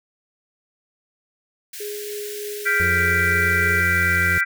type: high-pass noise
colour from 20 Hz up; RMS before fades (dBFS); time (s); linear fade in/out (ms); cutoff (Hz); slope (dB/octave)
white; -35; 1.73-4.41; 5; 1500; 96
type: tone with tremolo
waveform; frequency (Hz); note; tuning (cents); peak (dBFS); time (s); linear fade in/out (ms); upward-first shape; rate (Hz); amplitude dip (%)
sine; 415.3; G#4; 0; -28; 1.8-3.81; 5; sine; 3.3; 25
type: chord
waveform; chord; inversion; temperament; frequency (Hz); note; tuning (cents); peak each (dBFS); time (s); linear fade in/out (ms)
sine; G dominant seventh; third; equal with one note detuned; 1396.9 / 1568 / 1975.5 / 2338; F6 / G6 / B6 / D7; 0 / 0 / 0 / -8; -24 / -21 / -21 / -26; 2.65-4.45; 20
type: harmonic tone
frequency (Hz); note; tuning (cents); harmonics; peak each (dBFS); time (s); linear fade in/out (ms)
88.2; F2; +18; 1 / 2 / 4 / 5 / 6; -24 / -30 / -36 / -38 / -40; 2.8-4.38; 0
effects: none